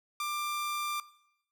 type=tone; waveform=sawtooth; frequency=1187 Hz; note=D6; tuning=18 cents sharp; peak=-28 dBFS; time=0.2-1 s; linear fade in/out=2 ms; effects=noise-tail reverb RT60 0.8 s tail -19 dB re dry